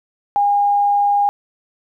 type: tone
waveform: sine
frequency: 813 Hz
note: G#5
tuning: 37 cents flat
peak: -12 dBFS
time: 0.36-1.29 s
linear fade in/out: 0 ms
effects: 9-bit